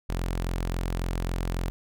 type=tone; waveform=sawtooth; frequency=43.65 Hz; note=F1; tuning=in tune; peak=-23 dBFS; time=0.09-1.7 s; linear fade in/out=0 ms; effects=none